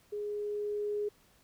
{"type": "tone with level ramp", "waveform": "sine", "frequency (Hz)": 415.3, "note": "G#4", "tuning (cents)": 0, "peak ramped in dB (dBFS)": [-34, -30], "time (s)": [0.12, 1.09], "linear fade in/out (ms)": 10, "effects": ["pink hiss -65 dBFS RMS until 1.43 s"]}